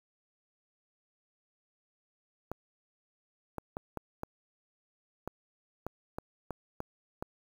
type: clicks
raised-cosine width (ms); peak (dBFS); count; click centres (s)
1; -22; 11; 2.516 / 3.583 / 3.769 / 3.973 / 4.234 / 5.276 / 5.866 / 6.185 / 6.507 / 6.804 / 7.225
effects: 8-bit